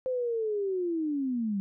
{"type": "linear sweep", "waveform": "sine", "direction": "down", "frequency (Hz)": [520, 191.5], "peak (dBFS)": -27, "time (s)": [0.06, 1.6], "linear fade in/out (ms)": 0, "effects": []}